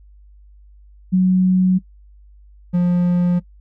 sine / triangle tone pair in turn, 185 / 176.61 Hz, F#3 / F3, 0 / +20 cents, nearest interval minor second, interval 80 cents, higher first, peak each -11 dBFS, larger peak neither, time 1.12-1.79 / 2.73-3.4 s, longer neither, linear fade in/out 20 ms, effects noise-tail reverb RT60 0.1 s tail -21 dB re dry + added 50 Hz sine -43 dBFS peak until 3.6 s

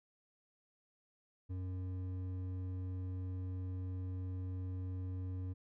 sine tone with hard clipping, 92.3 Hz, F#2, 4 cents flat, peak -40 dBFS, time 1.49-5.54 s, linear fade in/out 20 ms, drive 8 dB, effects none

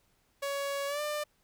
sawtooth tone with pitch glide, 560 to 596.7 Hz, C#5 to D5, +18 to +27 cents, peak -28 dBFS, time 0.42-1.24 s, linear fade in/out 10 ms, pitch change +109 cents, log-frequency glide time 0.87-1.01 s, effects pink hiss -71 dBFS RMS until 1.43 s

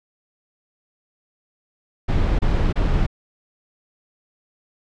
brown noise bursts, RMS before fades -18 dBFS, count 3, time 2.08-3.066 s, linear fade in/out 10 ms, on 310 ms, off 28 ms, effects low-pass 4000 Hz 12 dB/octave

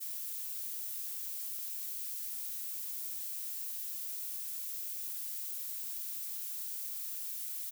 violet noise, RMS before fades -40 dBFS, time 0-7.71 s, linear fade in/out 20 ms, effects none

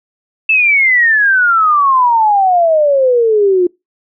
sine exponential sweep, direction down, 2658 to 349.2 Hz, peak -7 dBFS, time 0.49-3.67 s, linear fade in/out 5 ms, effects noise-tail reverb RT60 0.2 s tail -24 dB re dry

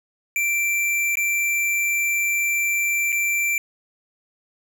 square tone with dropouts, 2349 Hz, D7, in tune, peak -20 dBFS, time 0.36-3.58 s, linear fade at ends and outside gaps 1 ms, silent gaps 1.155-1.171 / 3.121-3.126 s, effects none

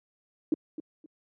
sine tone with echo, 311.1 Hz, D#4, in tune, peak -20 dBFS, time 0.52-0.54 s, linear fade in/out 2 ms, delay 260 ms, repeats 2, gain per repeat -13 dB, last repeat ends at 1.06 s, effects high-pass 150 Hz 12 dB/octave

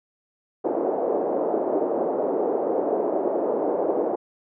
pink band-pass noise, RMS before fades -24 dBFS, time 0.64-4.16 s, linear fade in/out 10 ms, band 350 to 660 Hz, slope 24 dB/octave, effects none

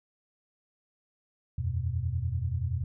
sine chord, E suspended second, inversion none, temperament just, 82.41 / 92.71 / 123.61 Hz, E2 / F#2 / B2, 0 / +4 / +2 cents, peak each -32 dBFS, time 1.58-2.84 s, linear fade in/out 5 ms, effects none

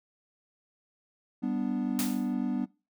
triangle chord, G major, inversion none, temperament equal, 196 / 246.9 / 293.7 Hz, G3 / B3 / D4, 0 / 0 / 0 cents, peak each -32 / -28 / -32 dBFS, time 1.42-2.66 s, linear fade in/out 20 ms
white noise with exponential decay, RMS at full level -31 dBFS, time 1.99-2.34 s, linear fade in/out 0 ms, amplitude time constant 75 ms
effects noise-tail reverb RT60 0.3 s tail -22 dB re dry

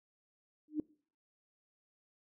sine tone with exponential growth, 303.8 Hz, D#4, 41 cents flat, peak -27 dBFS, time 0.68-0.8 s, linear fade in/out 2 ms, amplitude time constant 25 ms, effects noise-tail reverb RT60 0.5 s tail -24 dB re dry

